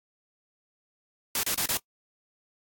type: noise bursts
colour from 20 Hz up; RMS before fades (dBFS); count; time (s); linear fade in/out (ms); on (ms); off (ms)
white; -27; 4; 1.35-1.772; 2; 83; 30
effects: noise-tail reverb RT60 0.1 s tail -24 dB re dry + AAC 64 kbps